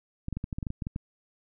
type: clicks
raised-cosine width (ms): 5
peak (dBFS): -20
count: 12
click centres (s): 0.284 / 0.327 / 0.37 / 0.441 / 0.528 / 0.585 / 0.628 / 0.668 / 0.704 / 0.822 / 0.869 / 0.961
effects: none